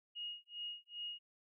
sine tone with tremolo, 2872 Hz, F7, 48 cents sharp, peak -40 dBFS, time 0.15-1.19 s, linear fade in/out 20 ms, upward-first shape sine, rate 2.5 Hz, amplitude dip 100%, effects none

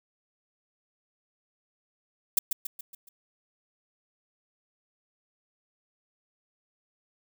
violet noise with echo, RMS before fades -21 dBFS, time 2.37-2.39 s, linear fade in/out 5 ms, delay 140 ms, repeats 5, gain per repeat -6 dB, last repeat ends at 3.09 s, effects none

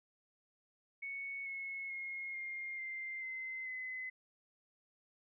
sine tone with pitch steps, 2216 / 2184 / 2153 / 2122 / 2092 / 2062 / 2032 Hz, C#7 / C#7 / C7 / C7 / C7 / C7 / B6, -1 / -26 / +49 / +24 / -1 / -26 / +49 cents, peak -40 dBFS, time 1.02-4.1 s, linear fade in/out 10 ms, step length 440 ms, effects none

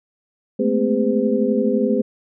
sine tone cluster, 213.7 / 225.7 / 256.9 / 404.8 / 508 Hz, G#3 / A3 / C4 / G#4 / B4, +50 / +44 / -32 / -44 / +49 cents, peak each -22 dBFS, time 0.59-2.02 s, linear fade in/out 10 ms, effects none

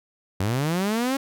sawtooth linear sweep, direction up, 89.7 to 277.2 Hz, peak -18 dBFS, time 0.4-1.17 s, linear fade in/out 5 ms, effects none

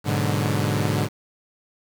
sawtooth chord, G# half-diminished seventh, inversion none, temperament equal, 103.83 / 123.47 / 146.83 / 185 Hz, G#2 / B2 / D3 / F#3, 0 / 0 / 0 / 0 cents, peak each -20 / -24 / -21 / -26 dBFS, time 0.04-1.09 s, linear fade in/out 50 ms, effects 7-bit

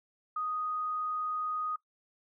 sine tone, 1244.5 Hz, D#6, in tune, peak -31 dBFS, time 0.36-1.76 s, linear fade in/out 5 ms, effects noise-tail reverb RT60 0.1 s tail -20 dB re dry

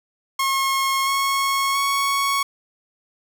sawtooth tone with pitch steps, 1082 / 1095.8 / 1109.9 Hz, C#6 / C#6 / C#6, -42 / -20 / +2 cents, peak -15 dBFS, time 0.39-2.43 s, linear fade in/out 5 ms, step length 680 ms, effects none

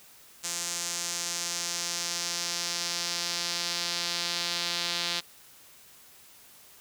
sawtooth tone with band-pass filter sweep, 172.9 Hz, F3, 17 cents flat, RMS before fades -32 dBFS, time 0.43-5.21 s, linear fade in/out 20 ms, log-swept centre 7000 to 4100 Hz, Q 2.1, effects white hiss -54 dBFS RMS until 6.8 s

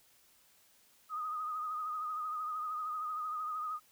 sine tone with vibrato, 1244.5 Hz, D#6, in tune, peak -35 dBFS, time 1.09-3.8 s, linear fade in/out 50 ms, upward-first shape sine, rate 13 Hz, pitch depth 47 cents each way, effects white hiss -66 dBFS RMS until 3.91 s

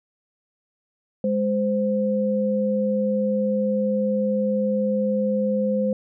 sine tone pair together, 206.4 / 517.8 Hz, G#3 / C5, -10 / -18 cents, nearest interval octave + major third, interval 1592 cents, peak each -22 dBFS, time 1.24-5.93 s, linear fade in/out 2 ms, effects none

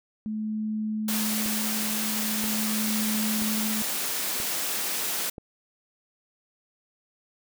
sine tone with tremolo, 215.6 Hz, A3, 35 cents flat, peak -26 dBFS, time 0.26-3.82 s, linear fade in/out 0 ms, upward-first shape sine, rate 0.43 Hz, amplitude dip 45%
white high-pass noise, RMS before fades -29 dBFS, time 1.08-5.3 s, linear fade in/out 5 ms, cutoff 150 Hz, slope 48 dB/octave
click train, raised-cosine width 2 ms, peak -25 dBFS, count 5, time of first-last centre 1.46-5.382 s, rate 1.02 Hz
effects none

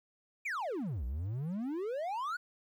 triangle exponential two-way sweep, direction down then up, 2523 to 58 to 1501 Hz, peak -32 dBFS, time 0.45-2.37 s, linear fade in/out 10 ms, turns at 1.05 s, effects 12-bit

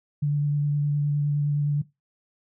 sine tone with vibrato, 145.8 Hz, D3, 12 cents flat, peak -20 dBFS, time 0.22-1.82 s, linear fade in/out 10 ms, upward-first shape sine, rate 9.7 Hz, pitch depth 13 cents each way, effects noise-tail reverb RT60 0.2 s tail -18 dB re dry

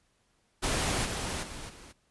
pink noise with level steps, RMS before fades -29 / -34 / -42 / -50 dBFS, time 0.62-1.93 s, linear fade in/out 20 ms, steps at 1.04 / 1.42 / 1.68 s, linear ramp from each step 20 ms, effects pink hiss -71 dBFS RMS until 2.1 s + resampled to 24000 Hz

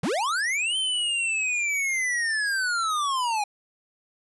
square linear two-way sweep, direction up then down, 123.47 to 3121 to 808 Hz, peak -24 dBFS, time 0.03-3.44 s, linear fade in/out 5 ms, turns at 0.77 s, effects resampled to 24000 Hz + 10-bit

